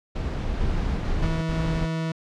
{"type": "noise", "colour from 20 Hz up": "brown", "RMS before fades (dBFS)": -27, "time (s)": [0.15, 1.27], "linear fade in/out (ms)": 10}
{"type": "noise bursts", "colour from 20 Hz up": "brown", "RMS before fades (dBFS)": -28, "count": 3, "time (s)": [0.6, 1.864], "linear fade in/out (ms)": 10, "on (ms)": 380, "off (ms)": 62}
{"type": "tone", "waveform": "40% pulse", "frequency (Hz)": 162, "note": "E3", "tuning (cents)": -30, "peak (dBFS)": -24, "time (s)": [1.22, 2.12], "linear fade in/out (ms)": 5}
{"effects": ["low-pass 5000 Hz 12 dB/octave"]}